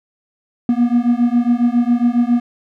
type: beating tone pair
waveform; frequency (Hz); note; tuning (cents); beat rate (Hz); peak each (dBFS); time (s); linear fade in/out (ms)
triangle; 236.6 / 243.9; A#3 / B3; +26 / -21; 7.3; -13; 0.69-2.4; 2
effects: none